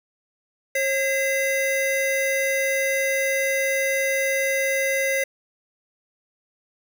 square tone pair together, 541 / 2043 Hz, C#5 / C7, -42 / -42 cents, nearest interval octave + major seventh, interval 2300 cents, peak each -24 dBFS, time 0.75-5.24 s, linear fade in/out 5 ms, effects none

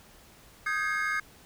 triangle chord, Ab major seventh, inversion second, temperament equal with one note detuned, 1244.5 / 1568 / 1661.2 / 2148 Hz, Eb6 / G6 / Ab6 / C7, 0 / 0 / 0 / +45 cents, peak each -31 dBFS, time 0.66-1.2 s, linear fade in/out 5 ms, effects pink hiss -55 dBFS RMS until 1.45 s

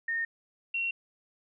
sine tone pair in turn, 1835 / 2734 Hz, A#6 / F7, -28 / -37 cents, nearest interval perfect fifth, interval 691 cents, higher second, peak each -28 dBFS, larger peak neither, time 0.08-0.25 / 0.74-0.91 s, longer neither, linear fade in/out 5 ms, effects none

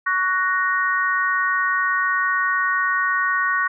sine chord, F# major, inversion second, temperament equal with one note detuned, 1121 / 1480 / 1864.7 Hz, C#6 / F#6 / A#6, +19 / 0 / 0 cents, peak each -22 dBFS, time 0.06-3.68 s, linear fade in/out 10 ms, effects none

